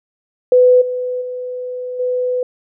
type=tone with level steps; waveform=sine; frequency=500 Hz; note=B4; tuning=21 cents sharp; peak=-6 / -18 / -22 / -15 dBFS; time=0.52-2.43 s; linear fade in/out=2 ms; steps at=0.81 / 1.21 / 1.99 s; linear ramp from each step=10 ms; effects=none